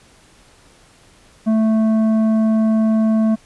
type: tone with tanh clipping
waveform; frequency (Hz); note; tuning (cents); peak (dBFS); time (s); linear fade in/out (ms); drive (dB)
triangle; 220; A3; 0; -14; 1.46-3.36; 20; 13
effects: pink hiss -50 dBFS RMS until 3.45 s + resampled to 24000 Hz